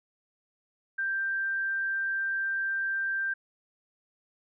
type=tone; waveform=sine; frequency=1576 Hz; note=G6; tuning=9 cents sharp; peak=-27 dBFS; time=0.98-3.34 s; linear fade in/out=10 ms; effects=none